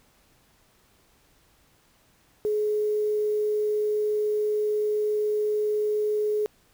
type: tone with quantisation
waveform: sine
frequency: 423 Hz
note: G#4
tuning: 32 cents sharp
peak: -22 dBFS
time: 2.45-6.46 s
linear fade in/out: 0 ms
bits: 8
effects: pink hiss -62 dBFS RMS until 6.73 s